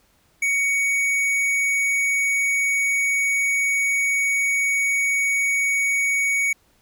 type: tone with hard clipping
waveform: triangle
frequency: 2239 Hz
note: C#7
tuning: 17 cents sharp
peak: -20 dBFS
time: 0.42-6.53 s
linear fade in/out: 5 ms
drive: 14 dB
effects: pink hiss -61 dBFS RMS until 6.81 s